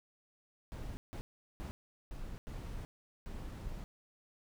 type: noise bursts at uneven times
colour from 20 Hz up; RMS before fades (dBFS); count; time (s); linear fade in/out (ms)
brown; -43; 6; 0.72-0.97 / 1.13-1.21 / 1.6-1.71 / 2.11-2.38 / 2.47-2.85 / 3.26-3.84; 0
effects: none